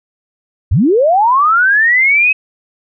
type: linear sweep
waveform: sine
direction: up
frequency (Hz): 61.74 to 2572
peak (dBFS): -7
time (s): 0.71-2.33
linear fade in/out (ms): 10
effects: none